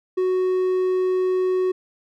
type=tone; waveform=triangle; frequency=370 Hz; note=F#4; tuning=in tune; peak=-16 dBFS; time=0.17-1.72 s; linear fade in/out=10 ms; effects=none